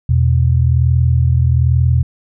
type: tone pair together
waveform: sine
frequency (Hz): 82.31 / 123.47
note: E2 / B2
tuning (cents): -2 / 0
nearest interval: perfect fifth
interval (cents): 702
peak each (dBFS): -12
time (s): 0.09-2.03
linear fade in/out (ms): 5
effects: none